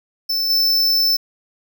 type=tone with level steps; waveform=square; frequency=5290 Hz; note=E8; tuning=5 cents sharp; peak=-18 / -14 dBFS; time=0.29-1.17 s; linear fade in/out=10 ms; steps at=0.49 s; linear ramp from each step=20 ms; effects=9-bit